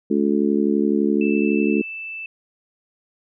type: harmonic tone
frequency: 71.9 Hz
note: D2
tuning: 36 cents flat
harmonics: 3 / 4 / 5 / 6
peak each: -20 / -21 / -22 / -25 dBFS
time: 0.1-1.82 s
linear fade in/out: 10 ms
type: tone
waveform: sine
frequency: 2643 Hz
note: E7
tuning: 4 cents sharp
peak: -29 dBFS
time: 1.21-2.26 s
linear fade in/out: 2 ms
effects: none